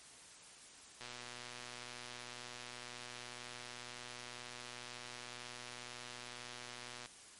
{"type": "click train", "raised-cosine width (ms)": 0.2, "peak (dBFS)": -30, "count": 739, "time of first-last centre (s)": [1.01, 7.059], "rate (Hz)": 122, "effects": ["white hiss -57 dBFS RMS until 7.39 s", "MP3 48 kbps"]}